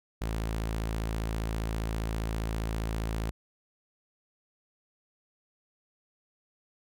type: tone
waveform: sawtooth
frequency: 55 Hz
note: A1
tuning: in tune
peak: -26 dBFS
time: 0.21-3.31 s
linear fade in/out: 10 ms
effects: none